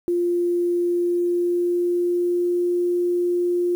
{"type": "tone with pitch glide", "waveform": "sine", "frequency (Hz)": [349.2, 352.2], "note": ["F4", "F4"], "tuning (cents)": [0, 15], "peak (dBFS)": -18, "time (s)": [0.08, 3.75], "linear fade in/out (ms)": 0, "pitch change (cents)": 15, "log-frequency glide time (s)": [0.69, 2.69], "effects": ["8-bit"]}